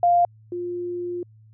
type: tone pair in turn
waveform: sine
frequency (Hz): 698.5 / 352.2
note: F5 / F4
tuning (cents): 0 / +15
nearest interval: octave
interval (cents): 1185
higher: first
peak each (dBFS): -14 / -26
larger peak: first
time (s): 0.03-0.25 / 0.52-1.23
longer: second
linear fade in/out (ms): 2
effects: added 109 Hz sine -48 dBFS peak until 1.53 s